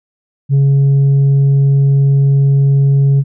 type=tone; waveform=sine; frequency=138.59 Hz; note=C#3; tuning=in tune; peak=-4 dBFS; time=0.49-3.24 s; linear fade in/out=50 ms; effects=tanh soft clip ceiling -6 dBFS